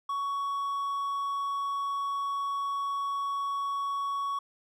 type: tone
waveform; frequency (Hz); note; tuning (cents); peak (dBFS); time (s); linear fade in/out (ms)
triangle; 1118; C#6; +14; -27; 0.09-4.39; 5
effects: none